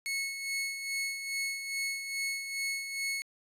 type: tone with tremolo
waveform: sawtooth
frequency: 2194 Hz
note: C#7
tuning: 18 cents flat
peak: -27 dBFS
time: 0.06-3.22 s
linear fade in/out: 0 ms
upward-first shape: sine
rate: 2.4 Hz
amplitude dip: 55%
effects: resampled to 32000 Hz